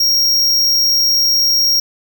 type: tone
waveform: square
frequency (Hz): 5588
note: F8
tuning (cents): 0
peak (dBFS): -11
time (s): 0-1.8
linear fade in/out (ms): 5
effects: none